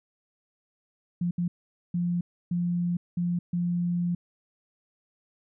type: tone bursts at uneven times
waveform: sine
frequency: 174.61 Hz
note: F3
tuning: in tune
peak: -24 dBFS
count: 6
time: 1.21-1.31 / 1.38-1.48 / 1.94-2.21 / 2.51-2.97 / 3.17-3.39 / 3.53-4.15 s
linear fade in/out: 5 ms
effects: none